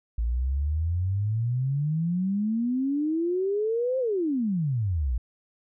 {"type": "exponential two-way sweep", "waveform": "sine", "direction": "up then down", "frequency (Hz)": [55.2, 530, 55.2], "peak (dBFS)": -23, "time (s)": [0.18, 5.18], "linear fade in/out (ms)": 5, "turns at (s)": 3.99, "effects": []}